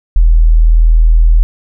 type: tone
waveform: sine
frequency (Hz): 40.48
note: E1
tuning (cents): -31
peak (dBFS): -3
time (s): 0.16-1.43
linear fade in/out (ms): 0
effects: none